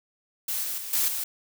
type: noise with level steps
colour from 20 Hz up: blue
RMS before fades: -29 / -31 / -36 / -24 / -30 dBFS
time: 0.48-1.24 s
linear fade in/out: 5 ms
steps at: 0.63 / 0.78 / 0.93 / 1.08 s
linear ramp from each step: 2 ms
effects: none